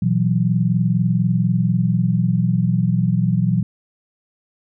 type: chord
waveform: sine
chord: B suspended fourth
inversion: none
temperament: equal with one note detuned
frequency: 120.72 / 164.81 / 185 Hz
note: B2 / E3 / F#3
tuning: -39 / 0 / 0 cents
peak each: -19 dBFS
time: 0.02-3.63 s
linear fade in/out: 5 ms
effects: none